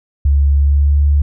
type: tone with pitch glide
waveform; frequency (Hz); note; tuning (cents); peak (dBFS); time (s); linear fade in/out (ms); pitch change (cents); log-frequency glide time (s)
sine; 70.6 to 72.25; C#2 to D2; +32 to -28; -8; 0.25-1.22; 5; +40; 0.55-1.02
effects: none